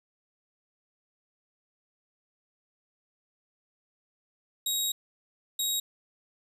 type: tone bursts at uneven times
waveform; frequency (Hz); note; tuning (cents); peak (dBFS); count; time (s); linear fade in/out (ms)
20% pulse; 3796; A#7; +31; -21; 2; 4.66-4.92 / 5.59-5.8; 5
effects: none

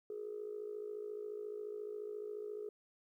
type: tone with amplitude modulation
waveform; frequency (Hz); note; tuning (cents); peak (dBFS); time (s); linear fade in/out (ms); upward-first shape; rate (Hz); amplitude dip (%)
sine; 419.8; G#4; +19; -37; 0.1-2.69; 2; sine; 54.3; 75
effects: tanh soft clip ceiling -34 dBFS + 13-bit

